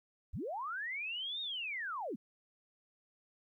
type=linear two-way sweep; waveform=sine; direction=up then down; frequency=31.79 to 3754 to 172.8 Hz; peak=-37 dBFS; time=0.33-2.16 s; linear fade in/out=10 ms; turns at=1.41 s; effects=13-bit